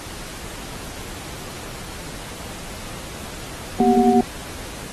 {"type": "tone cluster", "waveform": "sine", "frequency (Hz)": [232.1, 242.6, 390.3, 732], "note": ["A#3", "B3", "G4", "F#5"], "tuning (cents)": [-7, -31, -8, -19], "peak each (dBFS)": -18, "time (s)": [3.8, 4.21], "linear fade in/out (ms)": 2, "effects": ["pink hiss -35 dBFS RMS until 4.92 s", "AAC 32 kbps"]}